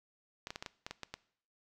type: clicks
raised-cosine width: 0.2 ms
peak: -23 dBFS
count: 9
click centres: 0.471 / 0.505 / 0.559 / 0.625 / 0.662 / 0.865 / 0.91 / 1.033 / 1.14 s
effects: noise-tail reverb RT60 0.6 s tail -20 dB re dry